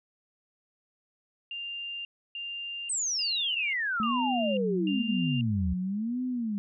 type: tone bursts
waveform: sine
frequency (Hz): 2794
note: F7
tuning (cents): 0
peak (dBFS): -34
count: 5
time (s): 1.51-5.41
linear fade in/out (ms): 2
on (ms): 540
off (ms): 300
type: exponential sweep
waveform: sine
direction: down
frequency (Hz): 8530 to 72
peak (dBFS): -27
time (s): 2.89-5.74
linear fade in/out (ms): 10
type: tone with vibrato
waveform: sine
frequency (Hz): 214.8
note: A3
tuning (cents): -41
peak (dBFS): -28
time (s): 4-6.58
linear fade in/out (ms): 0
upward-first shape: sine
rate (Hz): 1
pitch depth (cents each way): 290
effects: none